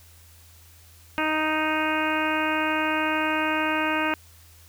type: harmonic tone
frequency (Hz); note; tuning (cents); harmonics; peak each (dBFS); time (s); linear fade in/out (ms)
311.1; D#4; 0; 1 / 2 / 3 / 4 / 5 / 6 / 7 / 8 / 9; -28 / -31 / -29 / -31 / -29 / -36 / -34 / -31 / -35; 1.18-4.14; 0
effects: added 83 Hz sine -51 dBFS peak until 4.68 s + white hiss -54 dBFS RMS until 4.68 s